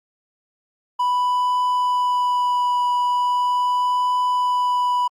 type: tone with vibrato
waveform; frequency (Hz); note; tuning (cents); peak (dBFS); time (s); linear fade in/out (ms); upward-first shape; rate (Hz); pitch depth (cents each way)
triangle; 987.8; B5; 0; -15; 0.99-5.08; 10; triangle; 0.39; 12
effects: Opus 48 kbps